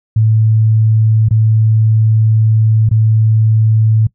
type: tone with dropouts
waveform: sine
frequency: 110 Hz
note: A2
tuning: in tune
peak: -7 dBFS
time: 0.16-4.07 s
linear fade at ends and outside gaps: 5 ms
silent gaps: 1.287-1.308 / 2.891-2.911 s
effects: noise-tail reverb RT60 0.1 s tail -21 dB re dry